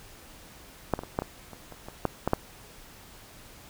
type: clicks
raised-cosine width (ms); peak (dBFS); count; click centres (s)
1; -9 / -19 / -24 / -11 / -18 / -28 / -28 / -25 / -10 / -11 / -7; 11; 0.937 / 0.991 / 1.035 / 1.189 / 1.221 / 1.533 / 1.723 / 1.885 / 2.053 / 2.276 / 2.334
effects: pink hiss -50 dBFS RMS until 3.69 s